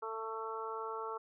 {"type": "harmonic tone", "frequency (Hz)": 222.6, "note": "A3", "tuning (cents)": 20, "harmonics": [2, 3, 4, 5, 6], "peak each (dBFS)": [-42, -52, -44, -44, -44], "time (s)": [0.02, 1.18], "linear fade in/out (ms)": 10, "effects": []}